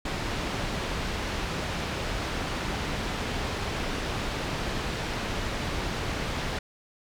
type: low-pass noise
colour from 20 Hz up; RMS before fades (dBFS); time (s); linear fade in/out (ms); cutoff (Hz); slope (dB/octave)
pink; -31; 0.05-6.59; 5; 4400; 12
effects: none

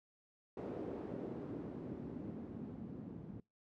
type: noise with low-pass filter sweep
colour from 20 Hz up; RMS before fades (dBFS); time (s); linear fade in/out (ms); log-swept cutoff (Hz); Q
white; -45; 0.57-3.4; 2; 440 to 200; 1.6
effects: noise-tail reverb RT60 0.2 s tail -25 dB re dry + high-pass 100 Hz 12 dB/octave

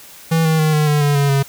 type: tone with pitch steps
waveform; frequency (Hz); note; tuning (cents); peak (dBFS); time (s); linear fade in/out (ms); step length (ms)
square; 163.1 / 159.28 / 155.55 / 151.91 / 148.36 / 144.89 / 141.5 / 138.18; E3 / D#3 / D#3 / D#3 / D3 / D3 / C#3 / C#3; -18 / +41 / 0 / -41 / +18 / -23 / +36 / -5; -13; 0.31-1.43; 10; 140
effects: white hiss -40 dBFS RMS until 1.48 s

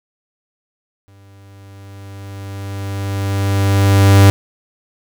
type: tone with exponential growth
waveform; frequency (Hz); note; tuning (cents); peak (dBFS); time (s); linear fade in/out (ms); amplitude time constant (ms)
45% pulse; 98.7; G2; +12; -4; 1.08-4.3; 0; 700
effects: none

